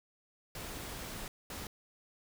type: noise bursts at uneven times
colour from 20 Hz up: pink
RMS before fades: -43 dBFS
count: 2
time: 0.55-1.28 / 1.5-1.67 s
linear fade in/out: 2 ms
effects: none